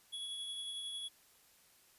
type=tone with tremolo; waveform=square; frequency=3364 Hz; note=G#7; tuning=22 cents sharp; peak=-40 dBFS; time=0.12-1.09 s; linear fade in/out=20 ms; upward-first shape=triangle; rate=11 Hz; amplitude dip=30%; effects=white hiss -66 dBFS RMS until 1.98 s + resampled to 32000 Hz